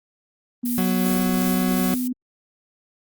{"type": "tone with pitch glide", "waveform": "sine", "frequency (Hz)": [242.6, 251], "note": ["B3", "B3"], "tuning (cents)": [-31, 28], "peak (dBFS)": -22, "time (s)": [0.63, 2.13], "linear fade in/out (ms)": 10, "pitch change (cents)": 59, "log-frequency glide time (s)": [0.9, 1.52]}
{"type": "noise with tremolo", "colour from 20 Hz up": "violet", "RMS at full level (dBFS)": -28, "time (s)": [0.65, 2.08], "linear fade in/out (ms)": 10, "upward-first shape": "triangle", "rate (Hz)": 2.7, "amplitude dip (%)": 45}
{"type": "tone", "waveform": "40% pulse", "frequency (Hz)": 185, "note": "F#3", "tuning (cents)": 0, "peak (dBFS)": -20, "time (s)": [0.78, 1.94], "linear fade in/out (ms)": 0}
{"effects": ["Opus 24 kbps"]}